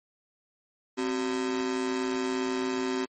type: ring-modulated tone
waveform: 45% pulse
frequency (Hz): 320.4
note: E4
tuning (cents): -49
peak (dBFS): -24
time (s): 0.97-3.06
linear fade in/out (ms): 20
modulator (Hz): 58.4
effects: MP3 32 kbps